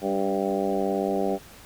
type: harmonic tone with a mistuned harmonic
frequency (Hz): 98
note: G2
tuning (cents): 0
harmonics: 2 / 3 / 4 / 5 / 6 / 7 / 8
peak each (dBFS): -30 / -31 / -28 / -31 / -31 / -32 / -33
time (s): 0.01-1.39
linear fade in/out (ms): 50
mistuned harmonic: 3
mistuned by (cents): -29
effects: pink hiss -48 dBFS RMS until 1.65 s